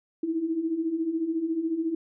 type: beating tone pair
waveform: sine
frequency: 314.4 / 328.4 Hz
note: D#4 / E4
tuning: +18 / -6 cents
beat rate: 14 Hz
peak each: -32 / -26 dBFS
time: 0.23-1.95 s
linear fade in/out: 5 ms
effects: none